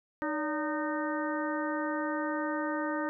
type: harmonic tone with a mistuned harmonic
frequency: 307 Hz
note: D#4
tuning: 23 cents flat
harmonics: 1 / 2 / 3 / 4 / 5 / 6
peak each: -33 / -36 / -38 / -39 / -40 / -41 dBFS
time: 0.22-3.09 s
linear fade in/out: 0 ms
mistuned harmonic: 2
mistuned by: -100 cents
effects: none

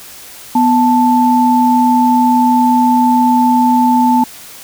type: tone pair together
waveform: sine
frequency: 246.9 / 879.9 Hz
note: B3 / A5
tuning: 0 / 0 cents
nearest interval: octave + minor seventh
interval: 2200 cents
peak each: -10 dBFS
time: 0.55-4.24 s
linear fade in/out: 5 ms
effects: white hiss -34 dBFS RMS until 4.63 s

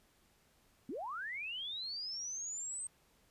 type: linear sweep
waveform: sine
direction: up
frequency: 215.7 to 8372 Hz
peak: -39 dBFS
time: 0.89-2.87 s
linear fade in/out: 2 ms
effects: pink hiss -70 dBFS RMS until 3.3 s + resampled to 32000 Hz

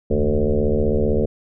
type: tone with frequency modulation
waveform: sine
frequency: 220.1 Hz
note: A3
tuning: 1 cent sharp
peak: -15 dBFS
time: 0.1-1.26 s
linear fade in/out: 10 ms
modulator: 75.6 Hz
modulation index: 4.2
effects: none

